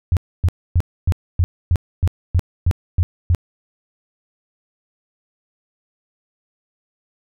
sine tone bursts, 87.31 Hz, F2, in tune, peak -11 dBFS, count 11, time 0.12-3.348 s, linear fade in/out 0 ms, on 48 ms, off 270 ms, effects none

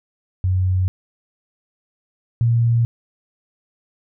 sine tone pair in turn, 92.5 / 117.15 Hz, F#2 / A#2, 0 / +9 cents, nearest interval major third, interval 409 cents, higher second, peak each -15 / -13 dBFS, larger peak second, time 0.44-0.88 / 2.41-2.85 s, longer neither, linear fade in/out 0 ms, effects none

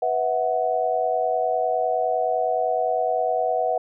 sine chord, B suspended fourth, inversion none, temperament equal with one note detuned, 493.9 / 650.2 / 740 Hz, B4 / E5 / F#5, 0 / -24 / 0 cents, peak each -26 / -24 / -23 dBFS, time 0.02-3.78 s, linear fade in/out 5 ms, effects none

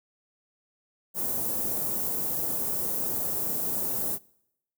white band-stop noise, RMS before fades -29 dBFS, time 1.14-4.19 s, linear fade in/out 50 ms, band 570 to 14000 Hz, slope 12 dB/octave, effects noise-tail reverb RT60 0.8 s tail -24 dB re dry + high-pass 100 Hz 12 dB/octave

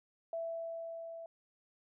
sine tone with level ramp, 663 Hz, E5, 10 cents sharp, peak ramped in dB -35 to -44 dBFS, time 0.33-1.26 s, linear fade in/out 2 ms, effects none

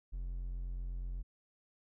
triangle tone, 44.12 Hz, F1, 18 cents sharp, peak -35 dBFS, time 0.12-1.23 s, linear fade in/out 20 ms, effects none

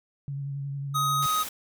sine tone with vibrato, 139.7 Hz, C#3, 14 cents sharp, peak -30 dBFS, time 0.28-1.26 s, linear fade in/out 0 ms, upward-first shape sine, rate 11 Hz, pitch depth 24 cents each way
square tone, 1256 Hz, D#6, 16 cents sharp, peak -24 dBFS, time 0.94-1.44 s, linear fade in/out 20 ms
white noise, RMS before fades -36 dBFS, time 1.22-1.49 s, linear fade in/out 5 ms
effects none

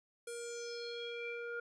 square tone with low-pass filter sweep, 472.2 Hz, A#4, 22 cents sharp, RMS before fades -43 dBFS, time 0.27-1.6 s, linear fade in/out 5 ms, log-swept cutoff 10000 to 1500 Hz, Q 5.5, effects none

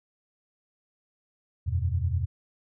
sine chord, E suspended second, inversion none, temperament equal, 82.41 / 92.5 / 123.47 Hz, E2 / F#2 / B2, 0 / 0 / 0 cents, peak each -27 / -28 / -31 dBFS, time 1.66-2.26 s, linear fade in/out 20 ms, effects none

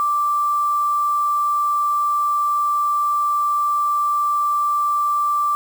sine tone with quantisation, 1174.7 Hz, D6, in tune, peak -16 dBFS, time 0-5.55 s, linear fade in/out 0 ms, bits 6, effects none

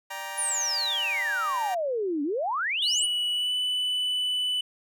20% pulse chord, G minor, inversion second, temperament just, 588 / 784 / 940.8 Hz, D5 / G5 / Bb5, +2 / 0 / +16 cents, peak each -37 / -34 / -31 dBFS, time 0.1-1.75 s, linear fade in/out 10 ms
sine exponential two-way sweep, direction down then up, 10180 to 277.2 to 10180 Hz, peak -25 dBFS, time 0.37-3.07 s, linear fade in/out 20 ms, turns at 2.23 s
triangle tone with pitch glide, 2941 to 2987 Hz, F#7 to F#7, -11 to +16 cents, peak -23 dBFS, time 2.82-4.61 s, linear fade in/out 5 ms, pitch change +27 cents, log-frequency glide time 3.32-3.54 s
effects none

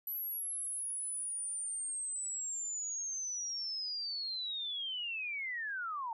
sine linear sweep, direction down, 11860 to 875 Hz, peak -36 dBFS, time 0.07-6.13 s, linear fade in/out 2 ms, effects none

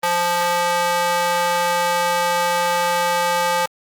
square tone with high-pass filter, 174.61 Hz, F3, in tune, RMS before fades -19 dBFS, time 0.03-3.66 s, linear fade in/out 5 ms, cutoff 740 Hz, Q 1.7, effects Opus 24 kbps

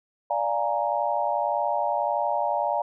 sine chord, Bb dominant seventh, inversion first, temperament equal, 587.3 / 698.5 / 830.6 / 932.3 Hz, D5 / F5 / Ab5 / Bb5, 0 / 0 / 0 / 0 cents, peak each -28 dBFS, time 0.3-2.82 s, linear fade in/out 5 ms, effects none

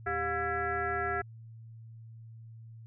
sine tone with frequency modulation, 1030 Hz, C6, 28 cents flat, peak -29 dBFS, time 0.06-1.22 s, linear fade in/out 10 ms, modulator 317 Hz, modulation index 2.5, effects added 113 Hz sine -46 dBFS peak until 2.86 s

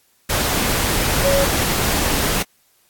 sine tone in noise, 554.4 Hz, C#5, in tune, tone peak -15 dBFS, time 1.24-1.45 s, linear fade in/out 10 ms, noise pink, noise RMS -19 dBFS, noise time 0.29-2.43 s, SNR +1 dB, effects white hiss -59 dBFS RMS until 2.89 s + AAC 64 kbps

